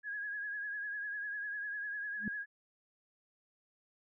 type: tone with vibrato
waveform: sine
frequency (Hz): 1661.2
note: G#6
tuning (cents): 0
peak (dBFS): -37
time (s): 0.03-2.46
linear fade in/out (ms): 50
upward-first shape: triangle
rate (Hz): 10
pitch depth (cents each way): 60
type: tone with exponential growth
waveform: sine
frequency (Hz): 210.5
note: G#3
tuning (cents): +24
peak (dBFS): -30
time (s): 2.17-2.28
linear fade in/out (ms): 2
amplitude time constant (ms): 22
effects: none